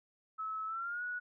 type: tone with pitch glide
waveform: sine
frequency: 1297 to 1464.3 Hz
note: E6 to F#6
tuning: -28 to -18 cents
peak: -36 dBFS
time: 0.38-1.2 s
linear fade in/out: 20 ms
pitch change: +210 cents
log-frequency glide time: 0.66-1.03 s
effects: none